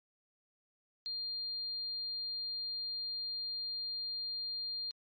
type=tone; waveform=sine; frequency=4200 Hz; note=C8; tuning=6 cents sharp; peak=-36 dBFS; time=1.06-4.91 s; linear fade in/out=0 ms; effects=MP3 32 kbps